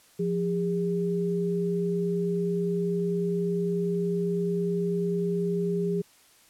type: tone pair together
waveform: sine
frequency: 174.61 / 405.6 Hz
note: F3 / G#4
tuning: 0 / -41 cents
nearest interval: octave + minor third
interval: 1459 cents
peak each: -27 dBFS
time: 0.19-6.02 s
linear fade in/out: 10 ms
effects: white hiss -58 dBFS RMS until 6.49 s + low-pass 12000 Hz 12 dB/octave